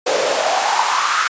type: noise with high-pass filter sweep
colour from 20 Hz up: pink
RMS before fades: -17 dBFS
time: 0.06-1.28 s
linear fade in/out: 10 ms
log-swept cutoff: 460 to 1400 Hz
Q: 5.5
effects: resampled to 16000 Hz